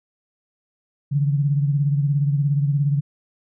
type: beating tone pair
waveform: sine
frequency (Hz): 141.8 / 158.8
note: C#3 / D#3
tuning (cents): +40 / +36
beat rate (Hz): 17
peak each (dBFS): -17 / -26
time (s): 1.11-3.01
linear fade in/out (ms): 20
effects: none